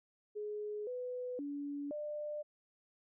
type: tone with pitch steps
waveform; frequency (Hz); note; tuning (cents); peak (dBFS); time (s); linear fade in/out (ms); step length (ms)
sine; 419.6 / 498.3 / 286.3 / 597; G#4 / B4 / D4 / D5; +18 / +15 / -44 / +28; -38; 0.35-2.43; 20; 520
effects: none